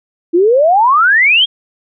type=exponential sweep; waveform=sine; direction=up; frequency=326.1 to 3322 Hz; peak=-6 dBFS; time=0.33-1.46 s; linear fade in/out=20 ms; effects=none